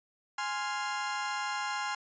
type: chord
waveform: 30% pulse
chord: F minor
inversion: first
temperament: equal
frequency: 830.6 / 1046.5 / 1396.9 Hz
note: Ab5 / C6 / F6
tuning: 0 / 0 / 0 cents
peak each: -33 / -34 / -35 dBFS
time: 0.38-1.95 s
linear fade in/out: 5 ms
effects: resampled to 16000 Hz